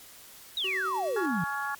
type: exponential sweep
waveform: sine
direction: down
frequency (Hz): 3937 to 157.5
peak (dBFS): -27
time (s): 0.57-1.44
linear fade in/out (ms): 2
type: tone with tremolo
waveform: square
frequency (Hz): 379.1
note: F#4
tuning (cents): +42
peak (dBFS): -35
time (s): 0.64-1.26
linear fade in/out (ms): 5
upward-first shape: sine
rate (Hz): 9.7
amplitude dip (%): 35
type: harmonic tone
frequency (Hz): 280.3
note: C#4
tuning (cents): +19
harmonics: 3 / 4 / 5 / 6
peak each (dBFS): -35 / -35 / -35 / -35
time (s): 1.16-1.75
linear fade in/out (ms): 5
effects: white hiss -50 dBFS RMS until 1.79 s + MP3 96 kbps

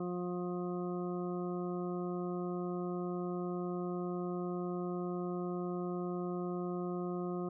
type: harmonic tone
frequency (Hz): 178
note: F3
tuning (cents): +33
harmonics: 1 / 2 / 3 / 4 / 6 / 7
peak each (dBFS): -38 / -38 / -48 / -47 / -51 / -49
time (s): 0-7.49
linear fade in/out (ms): 5
effects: none

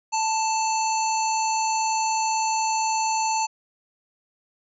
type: harmonic tone with a mistuned harmonic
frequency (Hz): 882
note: A5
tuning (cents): +4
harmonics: 1 / 3 / 5 / 7 / 8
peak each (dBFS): -22 / -32 / -34 / -32 / -32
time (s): 0.12-3.47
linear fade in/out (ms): 20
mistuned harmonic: 8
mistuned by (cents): +26
effects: none

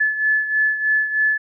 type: beating tone pair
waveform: sine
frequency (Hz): 1727 / 1730.2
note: A6 / A6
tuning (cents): -33 / -30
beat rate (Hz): 3.2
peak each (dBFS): -17 / -23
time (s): 0-1.38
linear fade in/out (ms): 10
effects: none

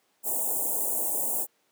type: band-stop noise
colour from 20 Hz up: white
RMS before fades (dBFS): -28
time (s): 0.23-1.47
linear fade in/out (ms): 50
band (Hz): 880 to 7500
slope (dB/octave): 48
effects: pink hiss -69 dBFS RMS until 1.71 s + high-pass 300 Hz 12 dB/octave

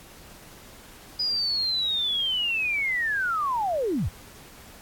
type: linear sweep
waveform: sine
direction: down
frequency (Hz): 4978 to 51.7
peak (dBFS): -23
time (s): 1.19-4.09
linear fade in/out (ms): 10
effects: pink hiss -48 dBFS RMS until 4.81 s + AAC 64 kbps

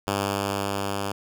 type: tone with level ramp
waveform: 5% pulse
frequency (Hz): 99.6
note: G2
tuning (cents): +28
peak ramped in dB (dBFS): -12 to -16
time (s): 0.07-1.12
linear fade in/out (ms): 5
effects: none

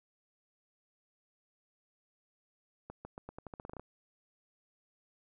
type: accelerating click train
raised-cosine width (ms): 1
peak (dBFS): -30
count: 13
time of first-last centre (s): 2.9-3.796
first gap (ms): 150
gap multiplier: 0.86
effects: none

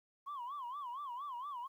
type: tone with vibrato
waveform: sine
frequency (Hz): 1057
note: C6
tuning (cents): +17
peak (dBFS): -39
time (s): 0.26-1.68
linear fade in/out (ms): 20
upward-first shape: sine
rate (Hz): 4.3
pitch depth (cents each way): 190
effects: tanh soft clip ceiling -38 dBFS + 12-bit

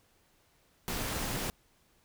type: noise with amplitude modulation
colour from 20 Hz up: pink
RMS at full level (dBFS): -32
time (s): 0.88-1.5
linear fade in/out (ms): 0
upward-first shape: sine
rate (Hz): 262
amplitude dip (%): 60
effects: pink hiss -68 dBFS RMS until 2.04 s

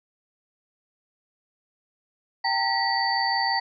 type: tone cluster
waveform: sine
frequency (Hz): 784 / 910 / 1935 / 4565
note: G5 / A#5 / B6 / D8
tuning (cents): 0 / -42 / -36 / -50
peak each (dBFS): -27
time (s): 2.44-3.6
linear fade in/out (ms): 10
effects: none

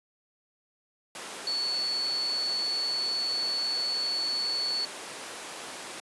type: tone in noise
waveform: sine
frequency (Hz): 4435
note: C#8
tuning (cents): 0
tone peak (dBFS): -27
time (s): 1.47-4.85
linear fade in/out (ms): 2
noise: pink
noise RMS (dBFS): -38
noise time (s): 1.15-6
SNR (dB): +8
effects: high-pass 400 Hz 12 dB/octave + resampled to 24000 Hz

